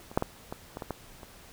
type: clicks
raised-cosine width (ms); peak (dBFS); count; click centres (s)
1; -29 / -9 / -14 / -21 / -22 / -21 / -18 / -30; 8; 0.115 / 0.175 / 0.224 / 0.525 / 0.771 / 0.822 / 0.907 / 1.232
effects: pink hiss -52 dBFS RMS until 1.52 s